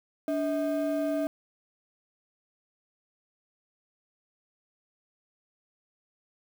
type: ring-modulated tone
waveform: triangle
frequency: 466.2 Hz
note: A#4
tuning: in tune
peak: -21 dBFS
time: 0.28-1.27 s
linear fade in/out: 0 ms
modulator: 176 Hz
effects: 8-bit